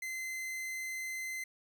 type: tone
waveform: 45% pulse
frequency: 2062 Hz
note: C7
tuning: 26 cents flat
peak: -37 dBFS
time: 0.02-1.44 s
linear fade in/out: 5 ms
effects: none